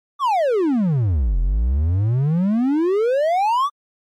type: exponential two-way sweep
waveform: triangle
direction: down then up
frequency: 1200 to 41 to 1200 Hz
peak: -13 dBFS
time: 0.19-3.7 s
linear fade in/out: 50 ms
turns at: 1.39 s
effects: MP3 64 kbps